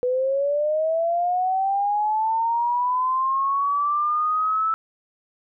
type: linear sweep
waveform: sine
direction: up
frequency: 492.1 to 1318.5 Hz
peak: -19 dBFS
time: 0.03-4.74 s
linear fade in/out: 0 ms
effects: none